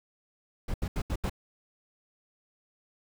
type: noise bursts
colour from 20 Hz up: brown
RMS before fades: -30 dBFS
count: 5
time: 0.68-1.297 s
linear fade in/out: 5 ms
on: 61 ms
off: 78 ms
effects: none